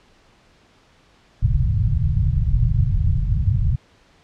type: low-pass noise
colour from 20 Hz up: white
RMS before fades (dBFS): -18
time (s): 1.42-3.76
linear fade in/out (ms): 10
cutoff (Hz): 140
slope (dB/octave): 48
effects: pink hiss -55 dBFS RMS until 4.23 s + low-pass 5000 Hz 12 dB/octave